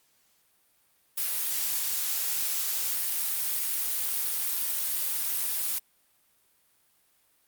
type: noise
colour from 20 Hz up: blue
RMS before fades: -29 dBFS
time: 1.17-5.79 s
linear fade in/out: 10 ms
effects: white hiss -67 dBFS RMS until 7.47 s + Opus 48 kbps